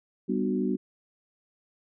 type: chord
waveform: sine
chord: G major seventh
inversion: none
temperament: equal with one note detuned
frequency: 196 / 246.9 / 299.7 / 370 Hz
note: G3 / B3 / D4 / F#4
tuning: 0 / 0 / +35 / 0 cents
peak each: -29 / -29 / -32 / -31 dBFS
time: 0.28-0.77 s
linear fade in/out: 20 ms
effects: none